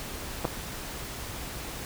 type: clicks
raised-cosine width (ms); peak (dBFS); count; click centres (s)
1; -18 / -12; 2; 0.446 / 0.452
effects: added 60 Hz sine -46 dBFS peak until 1.85 s + pink hiss -38 dBFS RMS until 1.85 s